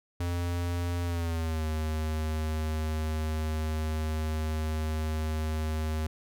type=tone with pitch glide; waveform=square; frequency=87.2 to 78.14 Hz; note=F2 to D#2; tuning=-2 to +8 cents; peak=-29 dBFS; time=0.2-6.07 s; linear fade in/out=5 ms; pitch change=-190 cents; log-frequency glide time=1.04-1.65 s; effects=none